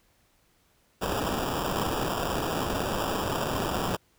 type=noise with sample-and-hold; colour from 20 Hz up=white; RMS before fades=-29 dBFS; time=1.01-3.97 s; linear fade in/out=20 ms; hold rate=2100 Hz; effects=pink hiss -66 dBFS RMS until 4.18 s